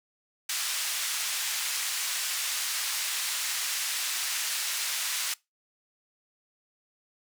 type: band-pass noise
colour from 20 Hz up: white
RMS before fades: -31 dBFS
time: 0.49-5.34 s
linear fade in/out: 5 ms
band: 1400 to 9100 Hz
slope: 12 dB/octave
effects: noise-tail reverb RT60 0.2 s tail -22 dB re dry